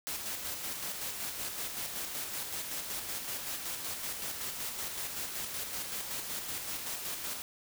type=noise with tremolo; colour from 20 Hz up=white; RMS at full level=-37 dBFS; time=0.07-7.42 s; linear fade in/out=0 ms; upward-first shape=square; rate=5.3 Hz; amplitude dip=35%; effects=none